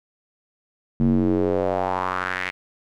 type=tone with band-pass filter sweep; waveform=square; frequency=46 Hz; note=F#1; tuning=9 cents flat; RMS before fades=-22 dBFS; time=1-2.51 s; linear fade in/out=0 ms; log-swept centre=200 to 2200 Hz; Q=3.2; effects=none

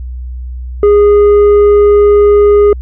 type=tone with tanh clipping; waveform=sine; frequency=411.6 Hz; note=G#4; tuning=16 cents flat; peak=-4 dBFS; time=0.83-2.73 s; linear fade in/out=2 ms; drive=5 dB; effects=added 62 Hz sine -19 dBFS peak until 2.81 s

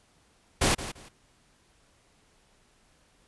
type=noise with echo; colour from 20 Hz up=pink; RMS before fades=-23 dBFS; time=0.61-0.75 s; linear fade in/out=10 ms; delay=170 ms; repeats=2; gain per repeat=-13 dB; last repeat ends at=1.09 s; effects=pink hiss -64 dBFS RMS until 3.27 s + resampled to 24000 Hz

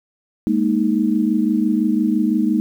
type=chord; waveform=sine; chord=Ab suspended second; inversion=none; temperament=just; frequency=207.7 / 233.6 / 311.5 Hz; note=Ab3 / Bb3 / Eb4; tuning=0 / +4 / +2 cents; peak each=-19 dBFS; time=0.47-2.6 s; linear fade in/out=0 ms; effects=8-bit

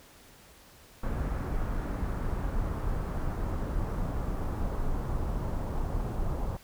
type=noise with low-pass filter sweep; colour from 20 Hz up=brown; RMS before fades=-31 dBFS; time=1.03-6.57 s; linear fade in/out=5 ms; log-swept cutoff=1500 to 990 Hz; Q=1.4; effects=pink hiss -55 dBFS RMS until 6.63 s

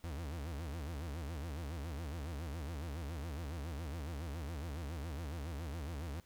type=tone with vibrato; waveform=40% pulse; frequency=77.3 Hz; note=D#2; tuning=11 cents flat; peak=-39 dBFS; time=0.04-6.2 s; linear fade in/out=0 ms; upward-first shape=sine; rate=7.2 Hz; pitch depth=210 cents each way; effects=pink hiss -68 dBFS RMS until 6.25 s

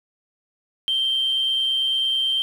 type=tone with amplitude modulation; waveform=sine; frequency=3141 Hz; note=G7; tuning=3 cents sharp; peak=-16 dBFS; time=0.88-2.42 s; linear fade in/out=0 ms; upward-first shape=sine; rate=129 Hz; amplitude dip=40%; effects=tanh soft clip ceiling -14 dBFS + 8-bit

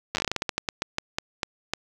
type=slowing click train; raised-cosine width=0.2 ms; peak=-8 dBFS; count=19; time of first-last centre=0.15-1.736 s; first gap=9 ms; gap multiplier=1.23; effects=7-bit

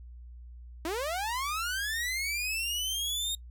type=linear sweep; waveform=sawtooth; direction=up; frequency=305.1 to 3722 Hz; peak=-27 dBFS; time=0.85-3.35 s; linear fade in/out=2 ms; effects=noise-tail reverb RT60 0.1 s tail -26 dB re dry + added 60 Hz sine -44 dBFS peak until 3.5 s

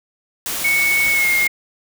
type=noise; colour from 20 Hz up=white; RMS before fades=-24 dBFS; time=0.46-1.47 s; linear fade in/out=0 ms
type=tone with pitch glide; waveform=sine; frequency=2217 to 2139 Hz; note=C#7 to C7; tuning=0 to +38 cents; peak=-14 dBFS; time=0.64-1.48 s; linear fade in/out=10 ms; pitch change=-62 cents; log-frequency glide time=1.11-1.28 s
type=noise with exponential decay; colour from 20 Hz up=brown; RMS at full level=-33 dBFS; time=1.06-1.21 s; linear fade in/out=0 ms; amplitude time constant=31 ms
effects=none

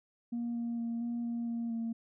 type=tone with pitch steps; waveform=sine; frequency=236.5 / 234.7 / 232.5 / 236.7 / 234.8 / 233.1 / 229 Hz; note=A#3 / A#3 / A#3 / A#3 / A#3 / A#3 / A#3; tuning=+25 / +12 / -4 / +27 / +13 / 0 / -31 cents; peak=-31 dBFS; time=0.32-1.93 s; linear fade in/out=10 ms; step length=230 ms; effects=tanh soft clip ceiling -30 dBFS

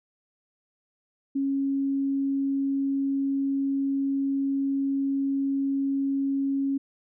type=tone; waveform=sine; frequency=274.6 Hz; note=C#4; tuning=16 cents flat; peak=-23 dBFS; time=1.35-6.78 s; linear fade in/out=10 ms; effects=none

